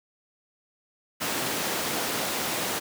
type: high-pass noise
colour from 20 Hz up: pink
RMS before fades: -29 dBFS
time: 1.2-2.8 s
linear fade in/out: 20 ms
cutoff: 240 Hz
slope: 12 dB/octave
effects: none